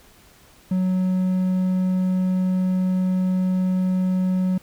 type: tone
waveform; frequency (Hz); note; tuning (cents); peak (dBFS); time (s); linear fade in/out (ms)
triangle; 185; F#3; 0; -16; 0.71-4.58; 5
effects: pink hiss -52 dBFS RMS until 4.62 s